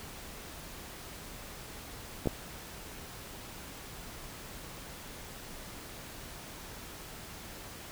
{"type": "clicks", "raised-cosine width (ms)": 2, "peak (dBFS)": [-20, -14], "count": 2, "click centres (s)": [2.258, 2.273], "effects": ["pink hiss -46 dBFS RMS until 7.91 s"]}